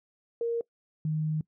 sine tone pair in turn, 466.2 / 155.23 Hz, A#4 / D#3, 0 / -4 cents, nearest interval octave + perfect fifth, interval 1904 cents, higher first, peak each -26 / -26 dBFS, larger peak neither, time 0.41-0.61 / 1.05-1.41 s, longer second, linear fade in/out 2 ms, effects noise-tail reverb RT60 0.1 s tail -22 dB re dry

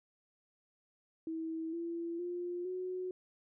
sine tone with pitch steps, 323.7 / 337.6 / 352.2 / 367.4 Hz, E4 / E4 / F4 / F#4, -31 / +41 / +15 / -12 cents, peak -36 dBFS, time 1.27-3.11 s, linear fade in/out 2 ms, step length 460 ms, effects none

